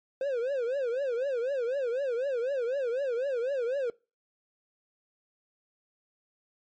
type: tone with vibrato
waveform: triangle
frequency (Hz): 512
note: C5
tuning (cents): -38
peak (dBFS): -25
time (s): 0.21-3.9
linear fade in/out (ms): 2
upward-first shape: triangle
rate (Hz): 4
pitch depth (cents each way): 220
effects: noise-tail reverb RT60 0.3 s tail -23 dB re dry + MP3 32 kbps